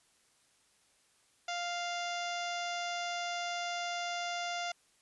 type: harmonic tone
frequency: 698.5 Hz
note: F5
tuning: in tune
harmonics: 1 / 2 / 3 / 4 / 5 / 6 / 7 / 8 / 9 / 10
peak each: -37 / -42 / -43 / -45 / -45 / -53 / -48 / -51 / -51 / -54 dBFS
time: 1.48-4.72 s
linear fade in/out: 5 ms
effects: white hiss -69 dBFS RMS until 5.01 s + resampled to 24000 Hz